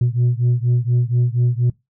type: beating tone pair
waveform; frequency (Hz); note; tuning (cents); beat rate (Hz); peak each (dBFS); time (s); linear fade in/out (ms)
sine; 120 / 124.2; B2 / B2; -49 / +10; 4.2; -15 / -16; 0.01-1.7; 5
effects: noise-tail reverb RT60 0.2 s tail -23 dB re dry + tanh soft clip ceiling -11 dBFS